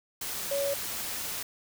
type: tone in noise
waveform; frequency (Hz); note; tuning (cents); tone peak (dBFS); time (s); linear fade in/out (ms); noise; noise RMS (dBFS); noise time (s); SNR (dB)
sine; 561; C#5; +21; -27; 0.51-0.74; 5; white; -35; 0.21-1.43; +5
effects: none